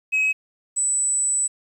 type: tone pair in turn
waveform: sine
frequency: 2551 / 7960 Hz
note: D#7 / B8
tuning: +43 / +13 cents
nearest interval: octave + minor sixth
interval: 1970 cents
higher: second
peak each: -15 / -17 dBFS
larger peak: first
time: 0.12-0.33 / 0.76-1.48 s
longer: second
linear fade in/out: 20 ms
effects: tanh soft clip ceiling -16 dBFS + 9-bit